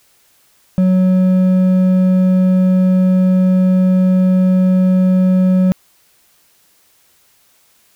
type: tone with hard clipping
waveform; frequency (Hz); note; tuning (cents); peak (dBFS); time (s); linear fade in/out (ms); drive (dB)
sine; 185; F#3; 0; -10; 0.78-5.72; 0; 5
effects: white hiss -54 dBFS RMS until 7.95 s